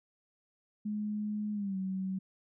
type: tone with pitch glide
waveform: sine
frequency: 210.3 to 189.53 Hz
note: G#3 to F#3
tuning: +22 to +42 cents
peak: -32 dBFS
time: 0.85-2.19 s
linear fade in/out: 10 ms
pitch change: -180 cents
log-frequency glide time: 1.53-1.77 s
effects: none